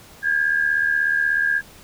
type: tone pair together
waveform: sine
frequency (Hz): 1617.5 / 1694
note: G#6 / G#6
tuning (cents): -46 / +34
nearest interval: minor second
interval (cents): 80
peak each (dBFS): -18 / -23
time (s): 0.22-1.62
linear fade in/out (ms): 50
effects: pink hiss -46 dBFS RMS until 1.83 s